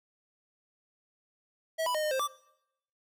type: tone with pitch steps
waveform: square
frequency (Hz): 646 / 990 / 616 / 610 / 527 / 1169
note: E5 / B5 / D#5 / D#5 / C5 / D6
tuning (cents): -35 / +4 / -17 / -34 / +12 / -8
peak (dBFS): -29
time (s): 1.78-2.278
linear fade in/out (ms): 20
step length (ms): 83
effects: noise-tail reverb RT60 0.8 s tail -21 dB re dry